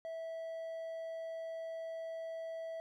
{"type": "tone", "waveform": "triangle", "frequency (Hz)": 654, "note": "E5", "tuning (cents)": -14, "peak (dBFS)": -38, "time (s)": [0.05, 2.8], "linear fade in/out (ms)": 0, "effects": []}